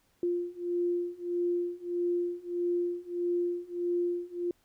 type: beating tone pair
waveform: sine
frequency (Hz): 349.2 / 350.8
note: F4 / F4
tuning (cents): 0 / +8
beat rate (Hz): 1.6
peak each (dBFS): -32 / -31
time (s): 0.23-4.51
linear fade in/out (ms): 2
effects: pink hiss -70 dBFS RMS until 4.64 s